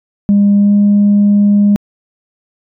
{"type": "tone with pitch glide", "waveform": "sine", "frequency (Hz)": [202.4, 204.3], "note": ["G#3", "G#3"], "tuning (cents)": [-44, -28], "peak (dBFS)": -4, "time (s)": [0.29, 1.76], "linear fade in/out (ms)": 0, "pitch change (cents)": 16, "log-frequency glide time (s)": [0.57, 0.73], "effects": ["tanh soft clip ceiling -3 dBFS"]}